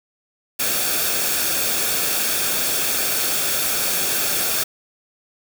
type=noise with comb filter; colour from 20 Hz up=white; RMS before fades=-21 dBFS; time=0.59-4.64 s; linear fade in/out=10 ms; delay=1 ms; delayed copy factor=-0.5; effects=none